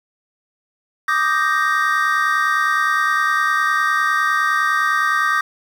triangle chord, Eb major seventh, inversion third, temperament equal, 1174.7 / 1244.5 / 1568 / 1864.7 Hz, D6 / Eb6 / G6 / Bb6, 0 / 0 / 0 / 0 cents, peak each -19 dBFS, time 1.08-5.41 s, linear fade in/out 5 ms, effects 7-bit

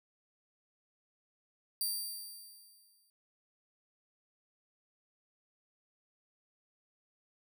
10% pulse tone with exponential decay, 4699 Hz, D8, in tune, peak -24 dBFS, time 1.81-3.1 s, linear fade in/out 1 ms, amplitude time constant 280 ms, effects none

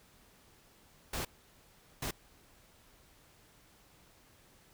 pink noise bursts at uneven times, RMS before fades -37 dBFS, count 2, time 1.13-1.25 / 2.02-2.11 s, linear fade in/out 5 ms, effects pink hiss -63 dBFS RMS until 4.73 s

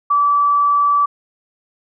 sine tone, 1155 Hz, D6, 29 cents flat, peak -11 dBFS, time 0.1-1.06 s, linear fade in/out 10 ms, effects none

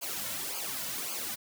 white noise with flanger, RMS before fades -36 dBFS, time 0.01-1.36 s, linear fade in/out 20 ms, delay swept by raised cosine 0.53 to 2.53 ms, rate 1.8 Hz, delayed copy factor -0.75, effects none

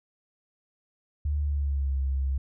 sine tone with pitch glide, 73.42 to 67.33 Hz, D2 to C#2, 0 to -50 cents, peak -24 dBFS, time 1.25-2.38 s, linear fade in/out 5 ms, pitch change -150 cents, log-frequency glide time 1.4-1.97 s, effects none

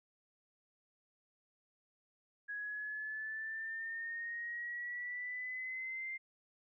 sine exponential sweep, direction up, 1661.2 to 2100 Hz, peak -39 dBFS, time 2.48-6.18 s, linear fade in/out 20 ms, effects none

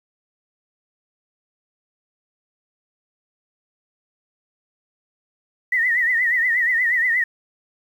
sine tone with vibrato, 1923 Hz, B6, 47 cents flat, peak -16 dBFS, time 5.72-7.24 s, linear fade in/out 5 ms, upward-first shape triangle, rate 8.4 Hz, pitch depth 120 cents each way, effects 8-bit

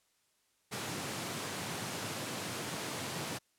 pink high-pass noise, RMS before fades -39 dBFS, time 0.71-3.39 s, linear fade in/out 20 ms, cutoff 100 Hz, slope 48 dB/octave, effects white hiss -74 dBFS RMS until 3.58 s + low-pass 11000 Hz 12 dB/octave

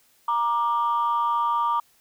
sine tone pair together, 940 / 1184.3 Hz, A#5 / D6, +14 / +14 cents, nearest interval major third, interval 400 cents, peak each -22 dBFS, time 0.28-1.8 s, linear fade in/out 5 ms, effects tanh soft clip ceiling -15 dBFS + white hiss -61 dBFS RMS until 2 s

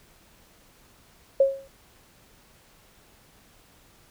sine tone with exponential decay, 544 Hz, C#5, 33 cents flat, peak -12 dBFS, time 1.4-1.68 s, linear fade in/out 5 ms, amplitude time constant 60 ms, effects pink hiss -57 dBFS RMS until 4.1 s

